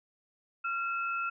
sine tone pair together, 1376.2 / 2598 Hz, F6 / E7, -26 / -26 cents, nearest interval major seventh, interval 1100 cents, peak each -31 / -37 dBFS, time 0.64-1.3 s, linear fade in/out 10 ms, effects none

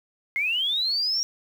sine linear sweep, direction up, 2093 to 5650 Hz, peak -22 dBFS, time 0.36-1.23 s, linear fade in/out 0 ms, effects 8-bit

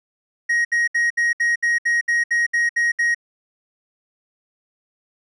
triangle tone bursts, 1884 Hz, A#6, 18 cents sharp, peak -14 dBFS, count 12, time 0.49-3.147 s, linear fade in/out 10 ms, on 160 ms, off 67 ms, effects resampled to 22050 Hz

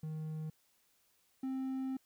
triangle tone pair in turn, 156.3 / 263.5 Hz, D#3 / C4, +8 / +12 cents, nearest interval major sixth, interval 904 cents, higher second, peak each -36 / -33 dBFS, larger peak second, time 0.03-0.5 / 1.43-1.97 s, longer second, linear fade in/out 5 ms, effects white hiss -73 dBFS RMS until 2.05 s

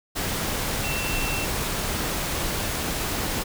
sine tone in noise, 2696 Hz, E7, 38 cents sharp, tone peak -30 dBFS, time 0.83-1.46 s, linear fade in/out 20 ms, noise pink, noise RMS -27 dBFS, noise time 0.15-3.44 s, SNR -6 dB, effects none

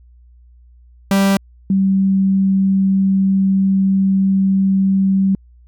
45% pulse / sine tone pair in turn, 196 / 193.08 Hz, G3 / G3, 0 / -26 cents, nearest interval unison, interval 26 cents, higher first, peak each -11 dBFS, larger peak neither, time 1.11-1.37 / 1.7-5.35 s, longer second, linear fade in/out 2 ms, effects added 60 Hz sine -43 dBFS peak until 5.67 s

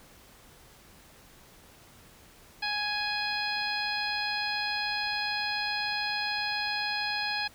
harmonic tone, 833 Hz, G#5, 5 cents sharp, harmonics 1 / 2 / 3 / 4 / 5 / 6, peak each -35 / -34 / -35 / -40 / -35 / -38 dBFS, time 2.62-7.48 s, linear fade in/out 10 ms, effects pink hiss -55 dBFS RMS until 7.54 s

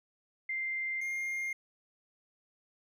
sine / triangle tone pair in turn, 2093 / 2119 Hz, C7 / C7, 0 / +21 cents, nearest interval unison, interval 21 cents, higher second, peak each -32 / -31 dBFS, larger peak second, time 0.49-1.01 / 1.01-1.53 s, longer neither, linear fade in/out 5 ms, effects none

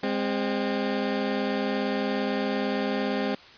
20% pulse tone pair together, 204 / 261.6 Hz, G#3 / C4, -31 / 0 cents, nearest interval major third, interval 431 cents, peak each -23 dBFS, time 0.03-3.35 s, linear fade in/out 5 ms, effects white hiss -49 dBFS RMS until 3.57 s + resampled to 11025 Hz

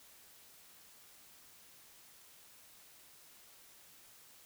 silence, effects white hiss -60 dBFS RMS until 4.45 s

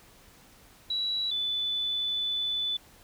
sine tone pair in turn, 3916 / 3489 Hz, B7 / A7, -15 / -15 cents, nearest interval major second, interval 200 cents, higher first, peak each -27 dBFS, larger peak neither, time 0.9-1.31 / 1.31-2.77 s, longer second, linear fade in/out 5 ms, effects pink hiss -56 dBFS RMS until 3.03 s

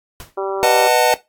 pink noise with exponential decay, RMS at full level -31 dBFS, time 0.2-0.38 s, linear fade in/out 1 ms, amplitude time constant 37 ms
harmonic tone, 194.4 Hz, G3, 14 cents flat, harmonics 2 / 3 / 4 / 5 / 6 / 7, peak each -22 / -26 / -28 / -30 / -32 / -33 dBFS, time 0.37-0.88 s, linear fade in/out 10 ms
square chord, B dominant seventh, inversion none, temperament just, 493.9 / 617.4 / 740.8 / 889 Hz, B4 / D#5 / F#5 / A5, 0 / -14 / +2 / +18 cents, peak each -18 dBFS, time 0.63-1.14 s, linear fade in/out 0 ms
effects noise-tail reverb RT60 0.2 s tail -17 dB re dry + AAC 64 kbps

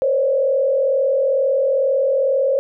sine tone with frequency modulation, 540 Hz, C#5, 45 cents flat, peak -14 dBFS, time 0.02-2.59 s, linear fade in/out 0 ms, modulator 42.2 Hz, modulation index 0.9, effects none

